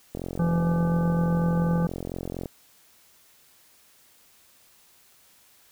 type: click train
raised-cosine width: 2 ms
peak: -19 dBFS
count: 103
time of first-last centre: 0.15-2.458 s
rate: 44.2 Hz
type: harmonic tone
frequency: 169.1 Hz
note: E3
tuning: 44 cents sharp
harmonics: 1 / 3 / 5 / 7 / 9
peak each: -21 / -32 / -36 / -39 / -43 dBFS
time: 0.39-1.87 s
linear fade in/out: 5 ms
effects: white hiss -58 dBFS RMS until 5.71 s